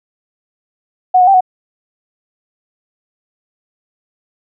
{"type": "tone with pitch steps", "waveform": "sine", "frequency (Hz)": [737, 726, 782, 739], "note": ["F#5", "F#5", "G5", "F#5"], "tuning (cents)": [-7, -33, -4, -2], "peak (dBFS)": -5, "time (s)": [1.14, 1.408], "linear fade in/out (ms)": 10, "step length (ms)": 67, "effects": []}